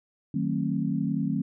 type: chord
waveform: sine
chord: D# diminished seventh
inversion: none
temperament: just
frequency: 155.56 / 186.68 / 224 / 268.8 Hz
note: D#3 / F#3 / A3 / C4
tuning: 0 / +16 / +31 / +47 cents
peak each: -30 dBFS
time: 0.34-1.42 s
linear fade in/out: 5 ms
effects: none